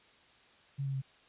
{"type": "tone with pitch steps", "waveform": "sine", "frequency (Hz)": [138.59, 136.21, 133.87], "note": ["C#3", "C#3", "C3"], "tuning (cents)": [0, -30, 40], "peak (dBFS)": -32, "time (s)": [0.78, 1.02], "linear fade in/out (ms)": 20, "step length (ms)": 80, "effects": ["white hiss -62 dBFS RMS until 1.28 s", "resampled to 8000 Hz"]}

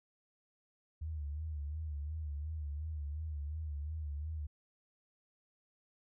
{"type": "tone with vibrato", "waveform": "sine", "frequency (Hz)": 75.6, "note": "D#2", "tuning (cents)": -49, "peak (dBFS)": -37, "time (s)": [1.01, 4.47], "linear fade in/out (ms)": 10, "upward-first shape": "sine", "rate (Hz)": 2.8, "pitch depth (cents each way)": 91, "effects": []}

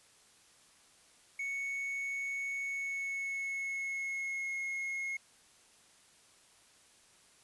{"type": "tone with pitch glide", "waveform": "triangle", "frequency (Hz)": [2217, 2163], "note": ["C#7", "C#7"], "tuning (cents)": [0, -43], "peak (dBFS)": -33, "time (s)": [1.39, 5.17], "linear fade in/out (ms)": 5, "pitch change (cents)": -43, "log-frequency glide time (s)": [2.61, 4.56], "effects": ["white hiss -63 dBFS RMS until 7.43 s", "resampled to 24000 Hz"]}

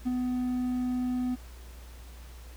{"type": "tone with ADSR envelope", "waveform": "triangle", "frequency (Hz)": 250, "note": "B3", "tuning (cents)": 21, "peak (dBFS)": -22, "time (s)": [0.05, 1.36], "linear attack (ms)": 23, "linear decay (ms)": 20, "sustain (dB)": -3, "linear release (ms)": 22, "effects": ["added 60 Hz sine -44 dBFS peak until 2.56 s", "pink hiss -54 dBFS RMS until 2.56 s"]}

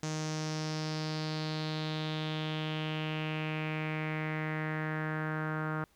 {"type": "tone with low-pass filter sweep", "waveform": "sawtooth", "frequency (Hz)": 155.56, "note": "D#3", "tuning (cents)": 0, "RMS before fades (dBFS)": -35, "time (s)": [0.03, 5.84], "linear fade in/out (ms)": 2, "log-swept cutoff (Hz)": [6400, 1400], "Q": 4, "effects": ["pink hiss -68 dBFS RMS until 5.95 s"]}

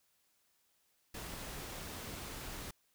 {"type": "noise", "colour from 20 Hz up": "pink", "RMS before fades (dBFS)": -45, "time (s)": [1.14, 2.71], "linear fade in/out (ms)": 5, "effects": ["white hiss -75 dBFS RMS until 2.94 s"]}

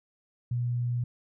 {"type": "tone", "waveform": "sine", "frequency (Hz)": 121.3, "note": "B2", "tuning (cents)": -31, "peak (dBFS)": -26, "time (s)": [0.51, 1.04], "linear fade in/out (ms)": 5, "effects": []}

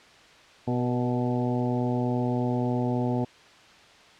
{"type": "harmonic tone with a mistuned harmonic", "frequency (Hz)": 123.47, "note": "B2", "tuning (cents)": 0, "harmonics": [1, 2, 3, 4, 5, 6, 7], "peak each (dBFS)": [-28, -27, -33, -35, -36, -37, -37], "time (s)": [0.67, 3.25], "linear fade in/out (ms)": 10, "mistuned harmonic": 4, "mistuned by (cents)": -31, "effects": ["white hiss -52 dBFS RMS until 4.19 s", "low-pass 4000 Hz 12 dB/octave"]}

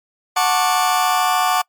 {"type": "chord", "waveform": "40% pulse", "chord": "D major seventh", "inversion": "first", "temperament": "just", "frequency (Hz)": [734.2, 881, 1101.2, 1174.7], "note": ["F#5", "A5", "C#6", "D6"], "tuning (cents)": [-14, 2, -12, 0], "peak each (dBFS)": [-17, -21, -22, -19], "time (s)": [0.36, 1.62], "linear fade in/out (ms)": 10, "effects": ["noise-tail reverb RT60 0.1 s tail -25 dB re dry", "MP3 96 kbps"]}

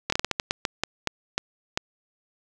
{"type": "slowing click train", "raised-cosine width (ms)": 0.2, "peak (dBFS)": -6, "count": 13, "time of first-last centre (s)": [0.1, 1.775], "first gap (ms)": 24, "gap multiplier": 1.29, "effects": []}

